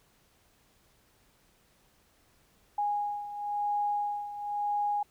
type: beating tone pair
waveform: sine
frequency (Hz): 824 / 824.97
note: G#5 / G#5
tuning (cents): -14 / -12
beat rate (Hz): 0.97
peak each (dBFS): -30 / -35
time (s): 2.78-5.03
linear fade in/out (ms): 5
effects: pink hiss -66 dBFS RMS until 5.1 s